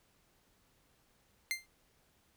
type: tone with exponential decay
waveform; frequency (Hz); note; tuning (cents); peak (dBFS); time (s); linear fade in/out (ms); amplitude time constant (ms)
sawtooth; 2093; C7; 0; -26; 1.51-1.66; 0; 32
effects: pink hiss -71 dBFS RMS until 2.36 s